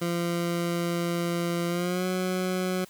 20% pulse tone with pitch glide, 171.8 to 184.13 Hz, F3 to F#3, -28 to -8 cents, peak -21 dBFS, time 0.01-2.85 s, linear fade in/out 10 ms, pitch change +120 cents, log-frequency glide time 1.68-2.06 s, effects white hiss -53 dBFS RMS until 2.89 s

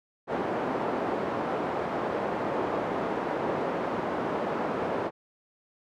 pink band-pass noise, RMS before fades -30 dBFS, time 0.27-5.11 s, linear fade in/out 50 ms, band 310 to 940 Hz, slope 12 dB/octave, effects none

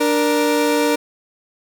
30% pulse tone pair together, 294.7 / 469.6 Hz, D4 / A#4, +6 / +13 cents, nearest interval minor sixth, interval 807 cents, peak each -15 dBFS, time 0-0.96 s, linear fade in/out 10 ms, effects none

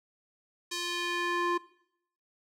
square tone with band-pass filter sweep, 349.2 Hz, F4, in tune, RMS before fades -31 dBFS, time 0.71-1.58 s, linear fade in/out 10 ms, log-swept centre 5100 to 990 Hz, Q 1.1, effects noise-tail reverb RT60 0.7 s tail -20 dB re dry

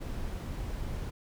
brown noise, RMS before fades -36 dBFS, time 0-1.11 s, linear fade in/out 20 ms, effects none

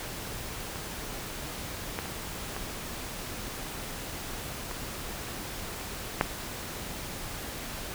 clicks, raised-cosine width 0.5 ms, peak -22 / -15 / -23 / -19 / -21 / -7 dBFS, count 6, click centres 0.758 / 1.989 / 2.057 / 2.565 / 4.712 / 6.211 s, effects pink hiss -38 dBFS RMS until 7.94 s

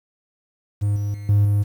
triangle tone with level steps, 102.4 Hz, G#2, 24 cents flat, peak -15 / -19 / -28 / -10 / -13 dBFS, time 0.81-1.64 s, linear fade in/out 20 ms, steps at 0.96 / 1.14 / 1.29 / 1.45 s, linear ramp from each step 2 ms, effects tanh soft clip ceiling -7 dBFS + 8-bit

